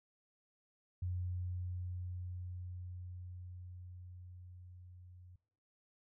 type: tone with level ramp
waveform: sine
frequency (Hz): 90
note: F#2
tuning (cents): -47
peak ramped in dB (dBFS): -35 to -54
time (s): 1.02-5.36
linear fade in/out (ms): 5
effects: noise-tail reverb RT60 0.8 s tail -22 dB re dry